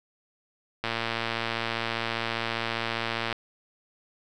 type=click train; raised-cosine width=0.3 ms; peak=-12 dBFS; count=287; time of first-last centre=0.84-3.327 s; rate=115 Hz; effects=none